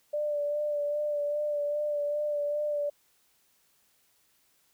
sine tone with vibrato, 589 Hz, D5, 5 cents sharp, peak -27 dBFS, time 0.13-2.9 s, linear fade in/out 10 ms, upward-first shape sine, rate 2.5 Hz, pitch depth 25 cents each way, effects white hiss -68 dBFS RMS until 4.73 s

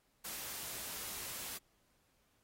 white noise, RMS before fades -44 dBFS, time 0.24-1.58 s, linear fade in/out 10 ms, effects pink hiss -75 dBFS RMS until 2.43 s + AAC 48 kbps

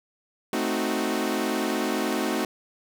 sawtooth chord, A diminished seventh, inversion none, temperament equal, 220 / 261.6 / 311.1 / 370 Hz, A3 / C4 / Eb4 / Gb4, 0 / 0 / 0 / 0 cents, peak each -26 dBFS, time 0.53-2.45 s, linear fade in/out 2 ms, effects none

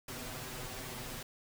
pink noise with comb filter, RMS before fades -43 dBFS, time 0.08-1.23 s, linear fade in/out 5 ms, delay 7.9 ms, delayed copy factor +1, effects none

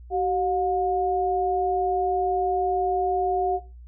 sine tone pair together, 380.1 / 718 Hz, F#4 / F5, +47 / +48 cents, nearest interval major seventh, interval 1101 cents, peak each -24 dBFS, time 0.1-3.6 s, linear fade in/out 50 ms, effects noise-tail reverb RT60 0.3 s tail -18 dB re dry + added 60 Hz sine -41 dBFS peak until 3.87 s

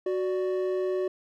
triangle tone pair together, 370.7 / 587.3 Hz, F#4 / D5, +3 / 0 cents, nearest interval minor sixth, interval 797 cents, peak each -24 / -31 dBFS, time 0.06-1.08 s, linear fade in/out 5 ms, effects none

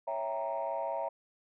sine chord, C# diminished seventh, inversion none, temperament equal, 554.4 / 659.3 / 784 / 932.3 Hz, C#5 / E5 / G5 / Bb5, 0 / 0 / 0 / 0 cents, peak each -37 / -35 / -40 / -36 dBFS, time 0.07-1.09 s, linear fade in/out 10 ms, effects tanh soft clip ceiling -25 dBFS

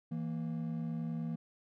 triangle tone pair together, 163.7 / 233.1 Hz, E3 / A#3, -12 / 0 cents, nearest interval tritone, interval 612 cents, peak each -34 / -36 dBFS, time 0.11-1.36 s, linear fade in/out 10 ms, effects tanh soft clip ceiling -27 dBFS

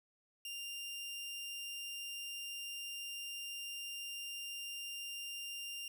sawtooth tone, 2794 Hz, F7, in tune, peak -39 dBFS, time 0.45-5.88 s, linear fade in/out 2 ms, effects none

